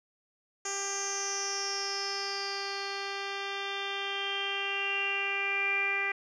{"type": "tone with low-pass filter sweep", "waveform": "10% pulse", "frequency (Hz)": 396, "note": "G4", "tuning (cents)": 18, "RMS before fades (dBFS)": -33, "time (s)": [0.65, 6.12], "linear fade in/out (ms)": 5, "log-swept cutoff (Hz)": [6900, 2200], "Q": 9.5, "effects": []}